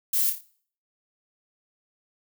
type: noise with echo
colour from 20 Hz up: violet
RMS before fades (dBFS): -24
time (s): 0.13-0.3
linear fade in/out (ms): 5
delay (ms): 28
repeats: 4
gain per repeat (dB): -6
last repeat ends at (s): 0.412
effects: noise-tail reverb RT60 0.5 s tail -19 dB re dry